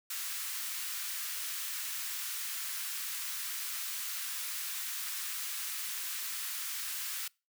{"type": "high-pass noise", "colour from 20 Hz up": "white", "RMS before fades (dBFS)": -38, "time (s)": [0.1, 7.28], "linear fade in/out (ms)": 5, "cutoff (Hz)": 1200, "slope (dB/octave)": 24, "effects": ["noise-tail reverb RT60 0.3 s tail -26 dB re dry"]}